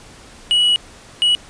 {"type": "tone bursts at uneven times", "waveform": "triangle", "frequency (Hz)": 2926, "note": "F#7", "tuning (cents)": -20, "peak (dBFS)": -10, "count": 2, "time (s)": [[0.51, 0.76], [1.22, 1.35]], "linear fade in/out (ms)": 0, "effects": ["pink hiss -42 dBFS RMS until 1.49 s", "resampled to 22050 Hz"]}